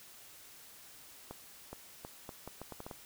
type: accelerating click train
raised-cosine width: 1 ms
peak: -29 dBFS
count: 10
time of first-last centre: 1.31-2.912 s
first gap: 420 ms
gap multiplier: 0.76
effects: white hiss -55 dBFS RMS until 3.05 s